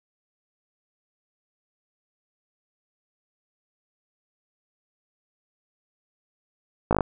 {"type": "slowing click train", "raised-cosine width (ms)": 1, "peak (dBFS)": -6, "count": 6, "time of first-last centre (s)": [6.91, 7.007], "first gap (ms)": 18, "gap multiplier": 1.04, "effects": []}